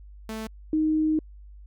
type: tone pair in turn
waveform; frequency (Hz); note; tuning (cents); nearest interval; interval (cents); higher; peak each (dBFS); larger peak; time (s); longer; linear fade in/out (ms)
sawtooth / sine; 220.1 / 311.3; A3 / D#4; +1 / +1; tritone; 600; second; -28 / -20; second; 0.29-0.47 / 0.73-1.19; second; 2
effects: added 50 Hz sine -43 dBFS peak until 1.66 s